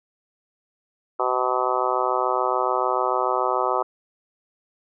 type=harmonic tone; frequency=126.9 Hz; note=B2; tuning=47 cents sharp; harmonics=3 / 4 / 5 / 6 / 7 / 8 / 9 / 10; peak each=-28 / -28 / -28 / -28 / -28 / -28 / -28 / -28 dBFS; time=1.19-3.83 s; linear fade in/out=10 ms; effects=none